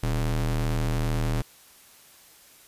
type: ring-modulated tone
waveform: square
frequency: 77.78 Hz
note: D#2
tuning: in tune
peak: -21 dBFS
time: 0.03-1.42 s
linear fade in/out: 5 ms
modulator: 41.2 Hz
effects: white hiss -53 dBFS RMS until 2.67 s + resampled to 32000 Hz